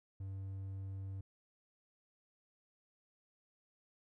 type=tone; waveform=triangle; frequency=96.7 Hz; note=G2; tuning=23 cents flat; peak=-39 dBFS; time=0.2-1.21 s; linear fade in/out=5 ms; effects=none